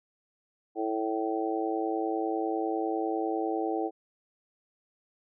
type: harmonic tone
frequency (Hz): 110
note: A2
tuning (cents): 0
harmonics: 3 / 4 / 5 / 6 / 7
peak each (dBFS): -31 / -33 / -38 / -40 / -33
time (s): 0.75-3.91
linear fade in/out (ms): 50
effects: none